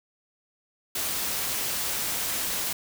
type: noise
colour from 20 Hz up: white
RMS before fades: -29 dBFS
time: 0.95-2.73 s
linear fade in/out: 5 ms
effects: none